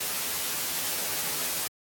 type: noise with comb filter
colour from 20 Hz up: white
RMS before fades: -30 dBFS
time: 0-1.68 s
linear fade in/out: 10 ms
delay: 12 ms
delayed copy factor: +0.85
effects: high-pass 100 Hz 12 dB/octave + AAC 64 kbps